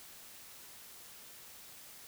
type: silence
effects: white hiss -53 dBFS RMS until 2.07 s